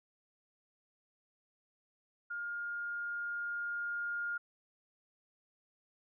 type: tone with level ramp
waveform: sine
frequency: 1415 Hz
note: F6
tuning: 22 cents sharp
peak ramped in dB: -37 to -34 dBFS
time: 2.3-4.38 s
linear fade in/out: 10 ms
effects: none